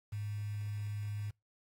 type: tone with quantisation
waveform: sine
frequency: 103.83 Hz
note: G#2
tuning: in tune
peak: -36 dBFS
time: 0.12-1.31 s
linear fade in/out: 10 ms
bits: 9
effects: noise-tail reverb RT60 0.2 s tail -26 dB re dry + AAC 64 kbps